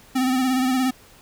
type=tone with vibrato; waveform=square; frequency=258 Hz; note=C4; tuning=24 cents flat; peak=-19 dBFS; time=0.15-0.91 s; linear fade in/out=10 ms; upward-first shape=sine; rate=17 Hz; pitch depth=43 cents each way; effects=pink hiss -50 dBFS RMS until 1.21 s